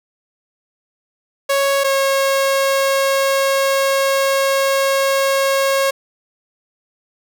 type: tone pair in turn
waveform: sawtooth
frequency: 553 / 545.1 Hz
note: C#5 / C#5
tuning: -4 / -29 cents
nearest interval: unison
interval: 25 cents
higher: first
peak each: -10 dBFS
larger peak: neither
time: 1.49-1.84 / 1.84-5.91 s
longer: second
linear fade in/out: 10 ms
effects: none